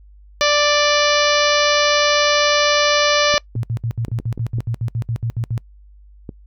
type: harmonic tone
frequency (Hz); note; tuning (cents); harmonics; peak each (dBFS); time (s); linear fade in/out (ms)
588; D5; +2; 1 / 2 / 3 / 4 / 5 / 6 / 7 / 8 / 9 / 10; -17 / -20 / -22 / -23 / -24 / -25 / -25 / -26 / -27 / -27; 0.41-3.38; 0
type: clicks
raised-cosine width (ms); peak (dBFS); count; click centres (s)
3; -16; 7; 3.341 / 3.554 / 4.083 / 4.2 / 4.377 / 4.585 / 6.292
type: tone bursts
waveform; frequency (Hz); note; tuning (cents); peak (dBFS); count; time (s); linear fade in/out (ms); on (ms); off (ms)
sine; 115.4; A#2; -17; -18; 15; 3.56-5.578; 0; 72; 67
effects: noise-tail reverb RT60 0.1 s tail -25 dB re dry + added 50 Hz sine -42 dBFS peak until 6.46 s